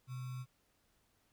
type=tone with sample-and-hold; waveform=sine; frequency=127.2 Hz; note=C3; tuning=48 cents flat; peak=-40 dBFS; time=0.07-0.46 s; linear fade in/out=50 ms; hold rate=1225 Hz; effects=pink hiss -75 dBFS RMS until 1.32 s